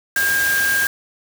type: tone in noise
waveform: sine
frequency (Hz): 1609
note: G6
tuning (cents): +45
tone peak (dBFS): -16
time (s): 0.16-0.87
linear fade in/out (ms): 2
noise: white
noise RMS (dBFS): -24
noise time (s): 0.16-0.87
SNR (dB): +5
effects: none